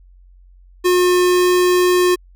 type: tone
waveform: square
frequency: 359.9 Hz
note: F#4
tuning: 48 cents flat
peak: -12 dBFS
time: 0.84-2.16 s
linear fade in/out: 20 ms
effects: added 45 Hz sine -43 dBFS peak until 2.35 s